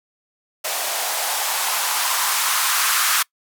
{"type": "noise with band-pass filter sweep", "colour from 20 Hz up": "violet", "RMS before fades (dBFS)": -21, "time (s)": [0.64, 3.23], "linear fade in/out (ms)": 10, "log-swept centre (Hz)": [630, 1300], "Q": 2.7, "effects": ["noise-tail reverb RT60 0.1 s tail -24 dB re dry"]}